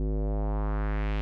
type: tone with low-pass filter sweep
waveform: square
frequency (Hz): 51.91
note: G#1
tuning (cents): 0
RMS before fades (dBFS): -28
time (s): 0-1.21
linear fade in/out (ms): 0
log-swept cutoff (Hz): 350 to 3000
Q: 1.8
effects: none